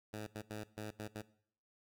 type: tone bursts at uneven times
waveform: 10% pulse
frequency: 106.7 Hz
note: G#2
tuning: 47 cents sharp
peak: -34 dBFS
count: 6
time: 0.13-0.27 / 0.35-0.42 / 0.5-0.64 / 0.77-0.91 / 0.99-1.08 / 1.15-1.22 s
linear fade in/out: 10 ms
effects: noise-tail reverb RT60 0.6 s tail -19 dB re dry